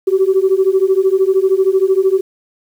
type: beating tone pair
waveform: sine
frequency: 375.7 / 388.7 Hz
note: F#4 / G4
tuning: +26 / -15 cents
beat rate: 13 Hz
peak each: -12 dBFS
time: 0.07-2.21 s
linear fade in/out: 10 ms
effects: tanh soft clip ceiling -3 dBFS + 7-bit